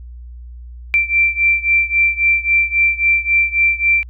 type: beating tone pair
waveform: sine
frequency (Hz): 2349 / 2352.7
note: D7 / D7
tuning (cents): 0 / +2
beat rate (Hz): 3.7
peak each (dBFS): -14 / -16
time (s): 0.94-4.03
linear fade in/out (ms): 0
effects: added 60 Hz sine -31 dBFS peak until 4.09 s